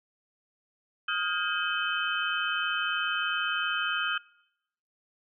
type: tone cluster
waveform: sine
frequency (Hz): 1255 / 1418 / 1605 / 2554 / 3070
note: D#6 / F6 / G6 / D#7 / G7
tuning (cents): +15 / +26 / +40 / +45 / -37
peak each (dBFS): -34 / -32 / -34 / -35 / -33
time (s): 1.08-4.18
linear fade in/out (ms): 5
effects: noise-tail reverb RT60 0.8 s tail -22 dB re dry